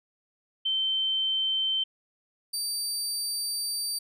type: tone pair in turn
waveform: sine / 25% pulse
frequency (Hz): 3100 / 4645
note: G7 / D8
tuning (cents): -20 / -20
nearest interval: perfect fifth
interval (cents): 700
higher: second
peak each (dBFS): -24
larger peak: neither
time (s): 0.65-1.84 / 2.53-3.99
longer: second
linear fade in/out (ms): 10
effects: none